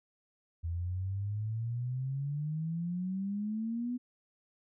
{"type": "exponential sweep", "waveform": "sine", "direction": "up", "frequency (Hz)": [82.41, 250], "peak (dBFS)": -32, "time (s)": [0.63, 3.98], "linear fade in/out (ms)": 20, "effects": []}